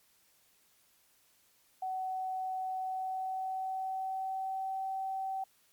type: tone with pitch glide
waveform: sine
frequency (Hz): 752 to 767.8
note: F#5 to G5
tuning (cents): +28 to -36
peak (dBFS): -33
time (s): 1.82-5.44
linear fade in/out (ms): 5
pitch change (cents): +36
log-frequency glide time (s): 2.72-4.83
effects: white hiss -68 dBFS RMS until 5.72 s + MP3 96 kbps